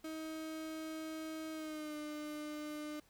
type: tone with pitch glide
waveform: 35% pulse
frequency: 316.3 to 300.8 Hz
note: D#4 to D4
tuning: +29 to +42 cents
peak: -40 dBFS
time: 0.04-3 s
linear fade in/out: 5 ms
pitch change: -87 cents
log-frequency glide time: 1.52-1.96 s
effects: pink hiss -69 dBFS RMS until 3.09 s